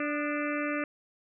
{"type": "harmonic tone with a mistuned harmonic", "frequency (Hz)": 293.7, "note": "D4", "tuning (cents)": 0, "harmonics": [1, 2, 4, 5, 6, 7, 8, 9], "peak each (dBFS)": [-32, -35, -38, -39, -40, -40, -41, -42], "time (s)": [0, 0.84], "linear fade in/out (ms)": 2, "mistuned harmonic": 4, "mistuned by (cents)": 55, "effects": []}